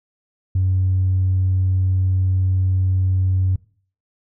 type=tone with tanh clipping; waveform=triangle; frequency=93.4 Hz; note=F#2; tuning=17 cents sharp; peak=-15 dBFS; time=0.55-3.56 s; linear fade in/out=5 ms; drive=5 dB; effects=noise-tail reverb RT60 0.5 s tail -22 dB re dry